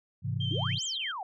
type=chord; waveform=sine; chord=Ab augmented; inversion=none; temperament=equal; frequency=103.83 / 130.81 / 164.81 Hz; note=Ab2 / C3 / E3; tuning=0 / 0 / 0 cents; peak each=-32 / -32 / -36 dBFS; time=0.22-0.8 s; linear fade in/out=50 ms
type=tone with vibrato; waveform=sine; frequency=3136 Hz; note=G7; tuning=in tune; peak=-33 dBFS; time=0.4-1.12 s; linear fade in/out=10 ms; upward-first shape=square; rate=9.1 Hz; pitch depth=19 cents each way
type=exponential two-way sweep; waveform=sine; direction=up then down; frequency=265.8 to 7902 to 709 Hz; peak=-34 dBFS; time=0.51-1.23 s; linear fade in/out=2 ms; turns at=0.84 s
effects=tanh soft clip ceiling -16 dBFS